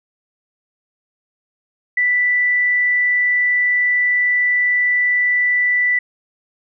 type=tone; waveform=sine; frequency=1975.5 Hz; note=B6; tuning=in tune; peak=-13 dBFS; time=1.97-5.99 s; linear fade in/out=5 ms; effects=none